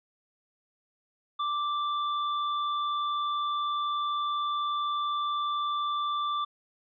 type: tone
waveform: square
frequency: 1174.7 Hz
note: D6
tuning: in tune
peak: -28 dBFS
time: 1.39-6.45 s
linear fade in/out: 10 ms
effects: resampled to 11025 Hz